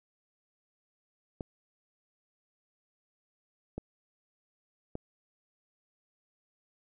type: clicks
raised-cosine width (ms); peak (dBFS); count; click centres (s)
2; -23; 3; 1.408 / 3.78 / 4.954
effects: none